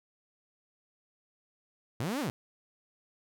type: linear two-way sweep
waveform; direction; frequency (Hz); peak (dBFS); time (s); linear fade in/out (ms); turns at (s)
sawtooth; up then down; 100.1 to 311.1 to 100.1; -27; 2-2.3; 0; 2.2
effects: none